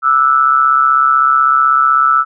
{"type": "tone with amplitude modulation", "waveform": "sine", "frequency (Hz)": 1318.5, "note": "E6", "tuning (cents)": 0, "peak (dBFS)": -4, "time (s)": [0.02, 2.25], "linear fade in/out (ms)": 50, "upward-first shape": "sine", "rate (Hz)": 136, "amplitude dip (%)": 75, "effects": []}